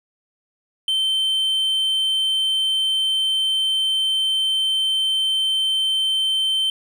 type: tone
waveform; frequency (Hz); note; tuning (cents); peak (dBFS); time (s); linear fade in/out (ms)
triangle; 3100; G7; -20; -16; 0.88-6.7; 2
effects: none